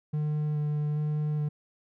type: tone with vibrato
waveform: triangle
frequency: 150 Hz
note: D3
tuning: 37 cents sharp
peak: -24 dBFS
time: 0.13-1.49 s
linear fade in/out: 10 ms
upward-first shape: square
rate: 1.2 Hz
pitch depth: 10 cents each way
effects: none